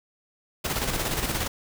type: noise with tremolo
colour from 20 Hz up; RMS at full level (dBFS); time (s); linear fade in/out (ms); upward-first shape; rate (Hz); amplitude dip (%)
pink; -26; 0.64-1.48; 10; square; 17; 45
effects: none